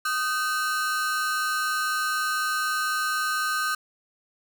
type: ring-modulated tone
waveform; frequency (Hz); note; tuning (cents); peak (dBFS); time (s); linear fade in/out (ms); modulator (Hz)
45% pulse; 1386; F6; -14; -21; 0.05-3.75; 5; 146
effects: none